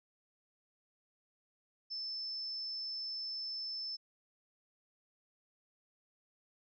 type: tone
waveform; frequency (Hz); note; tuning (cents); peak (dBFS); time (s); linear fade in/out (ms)
sine; 5274; E8; 0; -38; 1.9-3.97; 20
effects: none